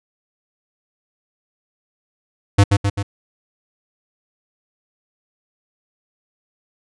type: tone with echo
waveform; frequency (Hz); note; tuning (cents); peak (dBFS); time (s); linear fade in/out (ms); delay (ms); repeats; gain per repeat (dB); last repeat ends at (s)
square; 100.4; G2; +42; -8; 2.58-2.64; 10; 130; 3; -4; 3.03
effects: resampled to 22050 Hz